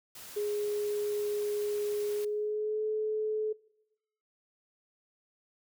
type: noise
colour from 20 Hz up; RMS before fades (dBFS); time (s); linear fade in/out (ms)
white; -47; 0.15-2.25; 5
type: tone with pitch glide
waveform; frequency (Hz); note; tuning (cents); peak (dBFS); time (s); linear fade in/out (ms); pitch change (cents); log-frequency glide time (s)
sine; 415.3 to 430.9; G#4 to A4; 0 to -36; -29; 0.36-3.53; 10; +64; 2.13-2.84
effects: noise-tail reverb RT60 0.9 s tail -22 dB re dry